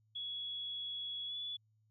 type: tone with pitch glide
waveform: sine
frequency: 3363 to 3430 Hz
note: G#7 to A7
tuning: +21 to -45 cents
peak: -39 dBFS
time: 0.15-1.57 s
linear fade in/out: 10 ms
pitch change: +34 cents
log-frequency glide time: 1.27-1.35 s
effects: added 108 Hz sine -70 dBFS peak until 1.9 s